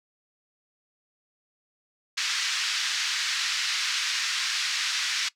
white band-pass noise, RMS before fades -28 dBFS, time 2.17-5.29 s, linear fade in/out 10 ms, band 1400 to 5600 Hz, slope 24 dB/octave, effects noise-tail reverb RT60 0.1 s tail -20 dB re dry

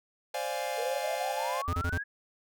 45% pulse chord, D half-diminished seventh, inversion third, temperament equal, 523.3 / 587.3 / 698.5 / 830.6 Hz, C5 / D5 / F5 / Ab5, 0 / 0 / 0 / 0 cents, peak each -37 dBFS, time 0.34-1.62 s, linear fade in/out 5 ms
sine exponential sweep, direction up, 458.9 to 1700 Hz, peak -33 dBFS, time 0.77-2.04 s, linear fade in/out 20 ms
square tone bursts, 86.6 Hz, F2, 14 cents flat, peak -29 dBFS, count 4, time 1.68-1.976 s, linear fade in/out 0 ms, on 50 ms, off 32 ms
effects none

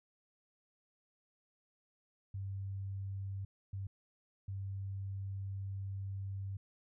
sine tone bursts at uneven times, 97.6 Hz, G2, 7 cents flat, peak -38 dBFS, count 3, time 2.34-3.45 / 3.73-3.87 / 4.48-6.57 s, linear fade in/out 5 ms, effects none

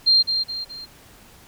sine tone with echo, 4186 Hz, C8, in tune, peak -12 dBFS, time 0.06-0.23 s, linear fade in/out 20 ms, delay 210 ms, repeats 3, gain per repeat -7 dB, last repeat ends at 0.86 s, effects pink hiss -49 dBFS RMS until 1.47 s

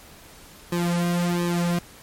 sawtooth tone with flanger, 173.9 Hz, F3, 7 cents flat, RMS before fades -23 dBFS, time 0.72-1.79 s, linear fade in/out 5 ms, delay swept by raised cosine 1.4 to 3.5 ms, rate 1.4 Hz, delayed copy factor -0.95, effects pink hiss -47 dBFS RMS until 2.02 s + MP3 64 kbps

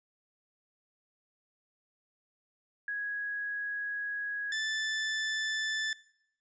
sine / sawtooth tone pair in turn, 1661.2 / 1755.7 Hz, G#6 / A6, 0 / -4 cents, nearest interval minor second, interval 96 cents, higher second, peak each -32 / -27 dBFS, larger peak second, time 2.88-4.52 / 4.52-5.93 s, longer first, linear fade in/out 2 ms, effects noise-tail reverb RT60 0.7 s tail -20 dB re dry + resampled to 16000 Hz

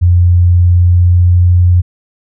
sine tone with pitch glide, 88.1 to 88.87 Hz, F2 to F2, +16 to +31 cents, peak -4 dBFS, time 0.01-1.82 s, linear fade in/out 20 ms, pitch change +15 cents, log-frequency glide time 0.58-1.58 s, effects none

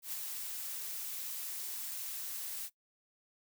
blue noise with ADSR envelope, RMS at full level -38 dBFS, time 0.02-2.7 s, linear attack 110 ms, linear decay 12 ms, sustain -3 dB, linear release 52 ms, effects noise-tail reverb RT60 0.1 s tail -18 dB re dry

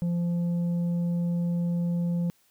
triangle tone with tanh clipping, 172.7 Hz, F3, 19 cents flat, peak -25 dBFS, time 0.02-2.3 s, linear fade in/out 0 ms, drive 9 dB, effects white hiss -65 dBFS RMS until 2.5 s

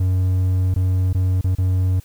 triangle tone with dropouts, 92.5 Hz, F#2, in tune, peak -13 dBFS, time 0-2 s, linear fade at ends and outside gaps 5 ms, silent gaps 0.742-0.76 / 1.13-1.147 / 1.412-1.442 / 1.551-1.583 s, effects white hiss -52 dBFS RMS until 2.04 s

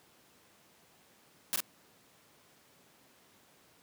white noise with echo, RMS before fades -31 dBFS, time 1.53-1.56 s, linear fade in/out 0 ms, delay 44 ms, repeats 1, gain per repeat -2 dB, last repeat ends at 1.604 s, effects pink hiss -63 dBFS RMS until 3.82 s + high-pass 150 Hz 12 dB/octave

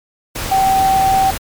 sine tone in noise, 771 Hz, G5, 29 cents flat, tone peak -10 dBFS, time 0.51-1.31 s, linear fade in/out 10 ms, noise pink, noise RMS -23 dBFS, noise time 0.35-1.38 s, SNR +10 dB, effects MP3 96 kbps

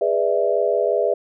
sine chord, E dominant seventh, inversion first, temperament just, 412 / 494.4 / 593.3 / 659.3 Hz, G#4 / B4 / D5 / E5, -14 / +2 / +18 / 0 cents, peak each -22 dBFS, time 0.01-1.14 s, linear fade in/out 5 ms, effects none

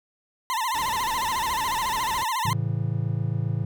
40% pulse tone with vibrato, 960 Hz, B5, 49 cents flat, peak -23 dBFS, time 0.5-2.53 s, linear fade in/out 0 ms, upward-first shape sine, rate 14 Hz, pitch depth 170 cents each way
pink noise, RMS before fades -38 dBFS, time 0.74-2.24 s, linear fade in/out 10 ms
triangle chord, A major, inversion none, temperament just, 110 / 137.5 / 165 Hz, A2 / C#3 / E3, 0 / -14 / +2 cents, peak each -24 / -26 / -29 dBFS, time 2.45-3.65 s, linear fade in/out 5 ms
effects none

